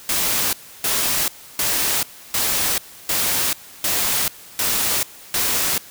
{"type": "noise bursts", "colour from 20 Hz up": "white", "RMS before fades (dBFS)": -20, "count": 8, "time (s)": [0.09, 5.78], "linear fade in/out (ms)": 2, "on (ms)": 440, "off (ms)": 310, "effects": ["white hiss -42 dBFS RMS until 5.9 s"]}